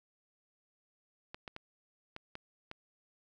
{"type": "clicks", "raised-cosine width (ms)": 0.3, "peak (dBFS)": -27, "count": 6, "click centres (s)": [1.345, 1.478, 1.564, 2.164, 2.354, 2.714], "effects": []}